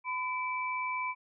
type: tone pair together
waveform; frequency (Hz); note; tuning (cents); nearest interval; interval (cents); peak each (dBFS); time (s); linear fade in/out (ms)
sine; 1008 / 2318; B5 / D7; +35 / -23; octave + major second; 1442; -33 / -35; 0.04-1.15; 50
effects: none